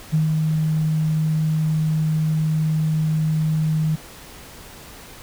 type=tone with ADSR envelope; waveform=sine; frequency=156.5 Hz; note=D#3; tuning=10 cents sharp; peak=-14 dBFS; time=0.12-3.96 s; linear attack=22 ms; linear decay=130 ms; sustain=-3 dB; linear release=12 ms; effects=pink hiss -41 dBFS RMS until 5.22 s